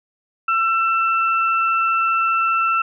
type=tone pair together; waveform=sine; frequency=1342.5 / 2665 Hz; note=E6 / E7; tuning=+31 / +18 cents; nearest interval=octave; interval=1187 cents; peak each=-16 / -23 dBFS; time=0.48-2.82 s; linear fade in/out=5 ms; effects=none